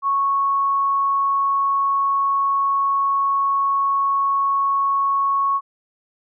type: tone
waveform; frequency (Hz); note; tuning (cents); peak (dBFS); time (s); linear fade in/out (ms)
sine; 1105; C#6; -6; -16; 0.02-5.61; 50
effects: none